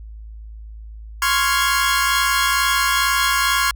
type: chord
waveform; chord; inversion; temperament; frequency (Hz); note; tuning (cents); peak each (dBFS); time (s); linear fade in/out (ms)
sawtooth; Db major seventh; third; equal; 1046.5 / 1108.7 / 1396.9 / 1661.2; C6 / Db6 / F6 / Ab6; 0 / 0 / 0 / 0; -18; 1.22-3.71; 2
effects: added 54 Hz sine -33 dBFS peak until 3.75 s